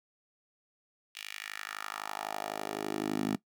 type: tone with high-pass filter sweep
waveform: 10% pulse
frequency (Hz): 51.91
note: G#1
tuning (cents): 0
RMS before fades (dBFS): -37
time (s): 1.15-3.36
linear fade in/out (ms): 5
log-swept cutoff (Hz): 2800 to 220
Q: 2.2
effects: noise-tail reverb RT60 0.1 s tail -18 dB re dry